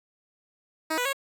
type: tone with pitch steps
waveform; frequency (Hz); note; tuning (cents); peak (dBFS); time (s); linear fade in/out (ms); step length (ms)
10% pulse; 316.8 / 492.8 / 549; D#4 / B4 / C#5; +31 / -4 / -17; -17; 0.9-1.131; 10; 77
effects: none

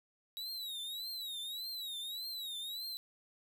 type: tone with vibrato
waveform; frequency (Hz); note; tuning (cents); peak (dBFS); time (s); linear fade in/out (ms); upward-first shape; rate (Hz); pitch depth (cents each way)
45% pulse; 3856; B7; -42; -39; 0.37-2.97; 0; triangle; 1.7; 160
effects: none

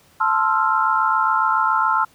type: chord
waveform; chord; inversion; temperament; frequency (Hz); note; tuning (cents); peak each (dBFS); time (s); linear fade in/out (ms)
sine; F major seventh; first; equal with one note detuned; 880 / 1046.5 / 1318.5 / 1385.7; A5 / C6 / E6 / F6; 0 / 0 / 0 / -14; -21; 0.2-2.05; 10
effects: pink hiss -54 dBFS RMS until 2.14 s + high-pass 60 Hz 12 dB/octave

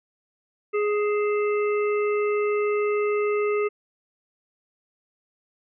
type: harmonic tone with a mistuned harmonic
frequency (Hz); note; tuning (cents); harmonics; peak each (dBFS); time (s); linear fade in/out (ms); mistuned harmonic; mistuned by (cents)
416.7; G#4; +6; 1 / 3 / 5 / 6; -21 / -31 / -35 / -37; 0.73-3.69; 20; 6; +98
effects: none

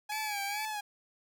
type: tone with vibrato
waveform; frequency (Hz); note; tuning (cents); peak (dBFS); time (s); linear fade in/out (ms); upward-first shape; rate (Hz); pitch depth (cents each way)
sawtooth; 830.6; G#5; 0; -31; 0.09-0.81; 10; sine; 2.2; 76
type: tone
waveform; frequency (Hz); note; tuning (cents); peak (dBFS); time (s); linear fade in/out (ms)
sawtooth; 2300; D7; -37; -34; 0.12-0.65; 0
effects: none

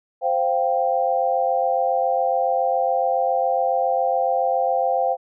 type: chord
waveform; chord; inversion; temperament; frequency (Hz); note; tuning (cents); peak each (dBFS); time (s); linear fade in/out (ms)
sine; C suspended fourth; none; just; 523.3 / 697.7 / 784.9; C5 / F5 / G5; 0 / -2 / +2; -22; 0.21-5.17; 50
effects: none

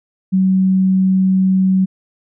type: tone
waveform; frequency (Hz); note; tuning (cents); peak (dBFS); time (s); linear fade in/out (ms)
sine; 188.7; F#3; +34; -10; 0.32-1.86; 20
effects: none

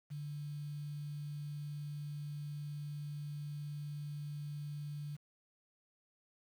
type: tone with quantisation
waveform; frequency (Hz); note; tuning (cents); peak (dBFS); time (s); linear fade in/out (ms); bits
sine; 146.83; D3; 0; -40; 0.1-5.17; 20; 10
effects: none

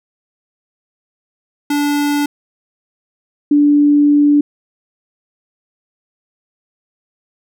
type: tone pair in turn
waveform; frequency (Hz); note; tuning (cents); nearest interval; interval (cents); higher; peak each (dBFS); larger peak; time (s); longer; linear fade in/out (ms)
square / sine; 290.2 / 291.6; D4 / D4; -21 / -12; unison; 9; second; -14 / -7; second; 1.7-2.26 / 3.51-4.41; second; 5
effects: none

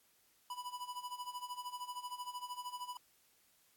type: tone with tremolo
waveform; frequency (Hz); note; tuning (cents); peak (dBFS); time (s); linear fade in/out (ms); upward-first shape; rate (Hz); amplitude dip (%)
square; 987.8; B5; 0; -40; 0.5-2.97; 2; sine; 13; 80
effects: white hiss -71 dBFS RMS until 3.76 s + AAC 64 kbps

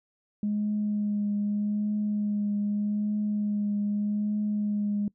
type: tone with vibrato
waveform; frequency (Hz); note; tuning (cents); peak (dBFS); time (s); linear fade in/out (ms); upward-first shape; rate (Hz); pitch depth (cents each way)
sine; 207.7; G#3; 0; -24; 0.43-5.08; 2; triangle; 0.82; 21
effects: noise-tail reverb RT60 0.1 s tail -23 dB re dry + tanh soft clip ceiling -20 dBFS

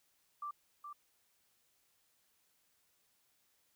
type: tone with echo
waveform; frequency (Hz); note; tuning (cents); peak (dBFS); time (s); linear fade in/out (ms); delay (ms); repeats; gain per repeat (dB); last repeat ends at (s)
sine; 1174.7; D6; 0; -39; 0.42-0.51; 5; 420; 1; -6; 0.93
effects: white hiss -75 dBFS RMS until 3.75 s

